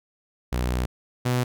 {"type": "tone pair in turn", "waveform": "sawtooth", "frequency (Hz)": [61.74, 124.37], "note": ["B1", "B2"], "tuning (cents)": [0, 13], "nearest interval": "octave", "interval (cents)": 1213, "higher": "second", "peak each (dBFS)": [-19, -17], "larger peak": "second", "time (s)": [[0.52, 0.86], [1.25, 1.44]], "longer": "first", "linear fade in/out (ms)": 10, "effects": []}